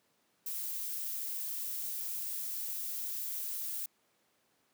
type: noise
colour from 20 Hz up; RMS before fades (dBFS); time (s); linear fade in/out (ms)
violet; -38; 0.46-3.86; 5
effects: pink hiss -73 dBFS RMS until 4.73 s + high-pass 200 Hz 12 dB/octave